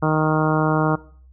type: harmonic tone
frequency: 155.56 Hz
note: D#3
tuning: in tune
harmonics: 1 / 2 / 3 / 4 / 5 / 6 / 7 / 8 / 9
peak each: -20 / -23 / -25 / -26 / -27 / -28 / -28 / -29 / -30 dBFS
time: 0.02-0.96 s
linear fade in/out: 10 ms
effects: noise-tail reverb RT60 0.5 s tail -20 dB re dry + added 64 Hz sine -45 dBFS peak until 1.32 s